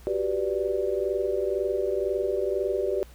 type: chord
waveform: sine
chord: G major seventh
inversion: third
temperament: equal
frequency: 370 / 392 / 493.9 / 587.3 Hz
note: F#4 / G4 / B4 / D5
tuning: 0 / 0 / 0 / 0 cents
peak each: -31 / -27 / -31 / -30 dBFS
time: 0.07-3.03 s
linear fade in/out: 0 ms
effects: added 60 Hz sine -46 dBFS peak until 3.14 s + pink hiss -55 dBFS RMS until 3.14 s